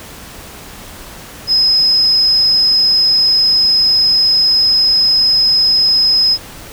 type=tone; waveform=sine; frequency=5090 Hz; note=D#8; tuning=39 cents sharp; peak=-8 dBFS; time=1.47-6.38 s; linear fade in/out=50 ms; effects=pink hiss -33 dBFS RMS until 6.72 s